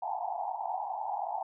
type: band-pass noise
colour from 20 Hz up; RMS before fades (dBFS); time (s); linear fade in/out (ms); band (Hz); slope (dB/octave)
white; -35; 0.02-1.43; 5; 690 to 920; 96
effects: none